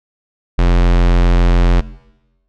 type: tone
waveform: square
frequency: 43.65 Hz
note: F1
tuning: in tune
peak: -9 dBFS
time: 0.58-1.81 s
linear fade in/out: 10 ms
effects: noise-tail reverb RT60 1.0 s tail -19 dB re dry + low-pass 4000 Hz 12 dB/octave